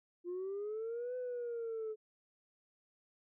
sine linear two-way sweep, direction up then down, 345.6 to 505 to 429.4 Hz, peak -36 dBFS, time 0.24-1.96 s, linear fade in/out 50 ms, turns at 1.16 s, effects tanh soft clip ceiling -35 dBFS

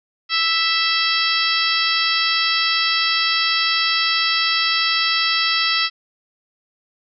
harmonic tone with a mistuned harmonic, 659.3 Hz, E5, in tune, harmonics 2 / 3 / 4 / 5 / 6 / 7 / 8, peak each -24 / -24 / -24 / -24 / -24 / -24 / -24 dBFS, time 0.29-5.9 s, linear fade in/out 50 ms, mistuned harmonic 5, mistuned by -24 cents, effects none

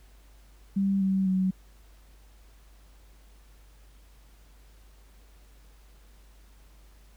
sine tone with pitch steps, 196 / 191.74 / 187.58 Hz, G3 / G3 / F#3, 0 / -38 / +24 cents, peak -22 dBFS, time 0.76-1.51 s, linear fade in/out 10 ms, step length 250 ms, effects added 50 Hz sine -52 dBFS peak until 7.16 s + pink hiss -62 dBFS RMS until 7.16 s

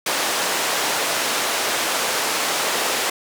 pink band-pass noise, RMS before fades -22 dBFS, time 0.06-3.1 s, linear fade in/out 5 ms, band 500 to 11000 Hz, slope 12 dB/octave, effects none

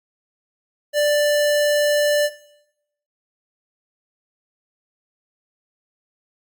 square tone, 589 Hz, D5, 5 cents sharp, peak -16 dBFS, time 0.93-2.3 s, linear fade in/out 50 ms, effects noise-tail reverb RT60 0.8 s tail -17 dB re dry + Opus 48 kbps

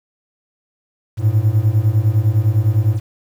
triangle beating tone pair, 102.6 / 112.5 Hz, G#2 / A2, -21 / +39 cents, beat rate 9.9 Hz, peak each -13 dBFS, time 1.17-3 s, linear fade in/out 50 ms, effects 7-bit

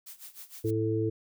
blue noise with tremolo, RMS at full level -44 dBFS, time 0.06-0.71 s, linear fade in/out 10 ms, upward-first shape sine, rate 6.5 Hz, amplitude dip 85%
harmonic tone, 110 Hz, A2, in tune, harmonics 1 / 3 / 4, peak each -30 / -30 / -30 dBFS, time 0.64-1.1 s, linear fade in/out 10 ms
effects none

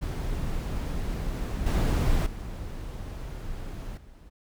brown noise with level steps, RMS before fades -30 / -23 / -36 / -49 dBFS, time 0.01-4.3 s, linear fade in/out 20 ms, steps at 1.66 / 2.26 / 3.97 s, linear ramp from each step 5 ms, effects none

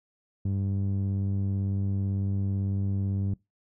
sawtooth tone with low-pass filter, 98 Hz, G2, in tune, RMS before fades -28 dBFS, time 0.45-3.34 s, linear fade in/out 5 ms, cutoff 200 Hz, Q 0.92, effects noise-tail reverb RT60 0.2 s tail -22 dB re dry

